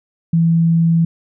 sine tone, 165.9 Hz, E3, 11 cents sharp, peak -10 dBFS, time 0.33-1.05 s, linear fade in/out 5 ms, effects none

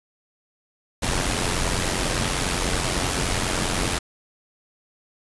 pink noise with amplitude modulation, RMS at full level -21 dBFS, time 1.02-3.99 s, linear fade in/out 10 ms, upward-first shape sine, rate 90 Hz, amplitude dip 60%, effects resampled to 24000 Hz

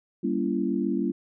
sine chord, G diminished seventh, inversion none, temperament just, 196 / 235.2 / 282.2 / 338.7 Hz, G3 / Bb3 / Db4 / Fb4, 0 / +16 / +31 / +47 cents, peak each -29 dBFS, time 0.23-1.12 s, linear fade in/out 10 ms, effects none

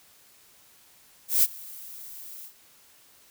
violet noise with ADSR envelope, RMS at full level -18 dBFS, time 1.28-2.53 s, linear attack 150 ms, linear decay 36 ms, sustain -24 dB, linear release 89 ms, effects white hiss -57 dBFS RMS until 3.3 s

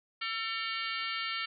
harmonic tone with a mistuned harmonic, 449.4 Hz, A4, 37 cents sharp, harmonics 3 / 4 / 5 / 6 / 7 / 8 / 9 / 10, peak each -38 / -42 / -38 / -41 / -42 / -47 / -45 / -44 dBFS, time 0.21-1.46 s, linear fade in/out 10 ms, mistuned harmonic 6, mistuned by +78 cents, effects none

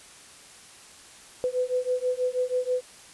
sine beating tone pair, 499.4 / 505.6 Hz, B4 / B4, +19 / +41 cents, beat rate 6.2 Hz, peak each -27 dBFS, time 1.44-2.81 s, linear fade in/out 0 ms, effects white hiss -49 dBFS RMS until 3.13 s + resampled to 24000 Hz

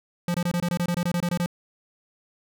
square tone bursts, 174.61 Hz, F3, in tune, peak -23 dBFS, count 14, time 0.28-1.461 s, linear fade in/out 2 ms, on 63 ms, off 23 ms, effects none

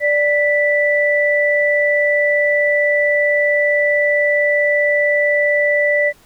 sine tone pair together, 587.3 / 1974.1 Hz, D5 / B6, 0 / -1 cents, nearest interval octave + major sixth, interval 2099 cents, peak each -15 dBFS, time 0-6.13 s, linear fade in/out 50 ms, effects pink hiss -50 dBFS RMS until 6.25 s

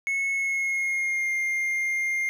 triangle tone with pitch glide, 2192 to 2114 Hz, C#7 to C7, -20 to +17 cents, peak -22 dBFS, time 0.07-2.29 s, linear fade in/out 0 ms, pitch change -63 cents, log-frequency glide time 0.32-1.32 s, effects none

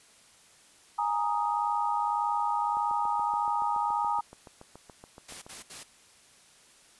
sine chord, Ab suspended second, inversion none, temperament equal, 830.6 / 932.3 / 1244.5 Hz, Ab5 / Bb5 / Eb6, 0 / 0 / 0 cents, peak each -30 / -29 / -32 dBFS, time 0.98-4.21 s, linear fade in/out 10 ms
click train, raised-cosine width 1 ms, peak -32 dBFS, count 20, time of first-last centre 2.77-5.465 s, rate 7.05 Hz
white noise bursts, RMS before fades -43 dBFS, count 3, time 5.28-5.836 s, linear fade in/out 10 ms, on 140 ms, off 68 ms
effects white hiss -58 dBFS RMS until 6.99 s + resampled to 24000 Hz

